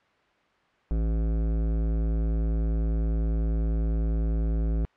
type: tone with hard clipping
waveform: sine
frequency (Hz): 55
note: A1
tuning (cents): 0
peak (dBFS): -25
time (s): 0.91-4.85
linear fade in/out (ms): 0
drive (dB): 15
effects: white hiss -63 dBFS RMS until 4.96 s + low-pass 2000 Hz 12 dB/octave